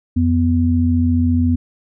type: tone pair together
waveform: sine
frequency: 87.31 / 247.5 Hz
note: F2 / B3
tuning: 0 / +4 cents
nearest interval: octave + tritone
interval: 1804 cents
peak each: -15 dBFS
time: 0.16-1.56 s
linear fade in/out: 10 ms
effects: none